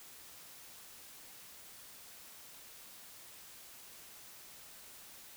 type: silence
effects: white hiss -54 dBFS RMS until 5.36 s